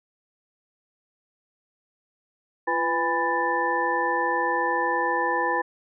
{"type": "tone cluster", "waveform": "sine", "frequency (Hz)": [343.6, 498, 823, 995, 1766], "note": ["F4", "B4", "G#5", "B5", "A6"], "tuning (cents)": [-28, 14, -16, 13, 6], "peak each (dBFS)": [-31, -29, -28, -26, -27], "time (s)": [2.67, 5.62], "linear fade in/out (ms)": 10, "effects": []}